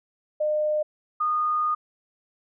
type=tone pair in turn; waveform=sine; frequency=607 / 1228.1 Hz; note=D#5 / D#6; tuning=-43 / -23 cents; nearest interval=octave; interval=1220 cents; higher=second; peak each=-21 dBFS; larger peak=neither; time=0.4-0.83 / 1.2-1.75 s; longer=second; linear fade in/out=10 ms; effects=none